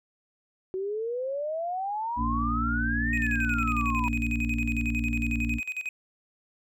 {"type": "exponential two-way sweep", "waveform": "sine", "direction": "up then down", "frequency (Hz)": [370, 1889, 963], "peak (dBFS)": -28, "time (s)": [0.74, 4.08], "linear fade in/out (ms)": 0, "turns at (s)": 3.15}
{"type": "harmonic tone", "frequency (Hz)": 58.27, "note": "A#1", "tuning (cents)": 0, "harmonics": [1, 2, 4, 5], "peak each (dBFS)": [-29, -36, -30, -35], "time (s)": [2.16, 5.61], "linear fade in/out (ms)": 50}
{"type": "tone with tremolo", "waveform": "triangle", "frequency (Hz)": 2510, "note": "D#7", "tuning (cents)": 15, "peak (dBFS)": -27, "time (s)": [3.13, 5.89], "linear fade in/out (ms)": 2, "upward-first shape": "square", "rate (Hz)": 11, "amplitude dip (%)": 80}
{"effects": []}